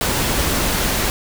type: noise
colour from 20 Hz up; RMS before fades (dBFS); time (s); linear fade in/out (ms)
pink; -19; 0.01-1.1; 0
effects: none